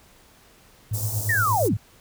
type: tone with tremolo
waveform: sine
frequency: 106.4 Hz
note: G#2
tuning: 42 cents sharp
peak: -21 dBFS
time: 0.91-1.77 s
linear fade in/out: 5 ms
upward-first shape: triangle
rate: 8.6 Hz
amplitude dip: 90%
type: band-stop noise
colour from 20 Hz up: white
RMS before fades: -31 dBFS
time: 0.93-1.69 s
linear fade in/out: 20 ms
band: 830 to 5800 Hz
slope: 24 dB/octave
type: linear sweep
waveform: sine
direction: down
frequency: 1916 to 126 Hz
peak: -19 dBFS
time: 1.29-1.74 s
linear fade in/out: 5 ms
effects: pink hiss -54 dBFS RMS until 2 s